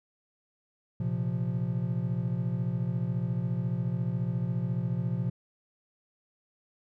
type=chord; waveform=triangle; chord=Bb suspended second; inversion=none; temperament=equal; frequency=116.54 / 130.81 / 174.61 Hz; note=Bb2 / C3 / F3; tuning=0 / 0 / 0 cents; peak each=-30 dBFS; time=1-5.3 s; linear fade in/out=5 ms; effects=none